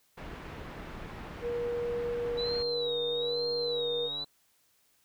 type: low-pass noise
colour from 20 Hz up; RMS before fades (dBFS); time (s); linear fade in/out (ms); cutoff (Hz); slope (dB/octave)
pink; -43; 0.17-2.63; 10; 2200; 12
type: tone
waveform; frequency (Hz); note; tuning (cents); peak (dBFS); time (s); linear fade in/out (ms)
sine; 477.5; A#4; +42; -30; 1.41-4.1; 50
type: click train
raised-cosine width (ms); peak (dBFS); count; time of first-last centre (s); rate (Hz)
1; -35; 288; 2.25-4.243; 144
type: tone with vibrato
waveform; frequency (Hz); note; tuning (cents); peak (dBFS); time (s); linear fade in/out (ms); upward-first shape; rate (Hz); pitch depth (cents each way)
sine; 3918; B7; -15; -33; 2.37-4.25; 20; sine; 1.1; 120
effects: white hiss -69 dBFS RMS until 5.04 s